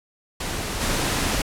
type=noise with level steps; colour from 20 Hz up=pink; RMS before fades=-28 / -23 dBFS; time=0.4-1.42 s; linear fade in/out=5 ms; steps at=0.8 s; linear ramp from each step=20 ms; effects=low-pass 11000 Hz 12 dB/octave